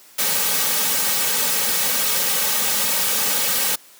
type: noise with comb filter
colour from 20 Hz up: white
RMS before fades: -20 dBFS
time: 0.18-3.76 s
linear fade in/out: 10 ms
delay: 2.9 ms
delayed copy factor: -0.85
effects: white hiss -48 dBFS RMS until 3.99 s + high-pass 200 Hz 12 dB/octave